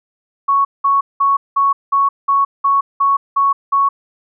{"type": "tone bursts", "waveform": "sine", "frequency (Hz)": 1110, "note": "C#6", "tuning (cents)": 2, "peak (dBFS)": -10, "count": 10, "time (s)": [0.48, 3.89], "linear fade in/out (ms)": 10, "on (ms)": 170, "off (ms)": 190, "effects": []}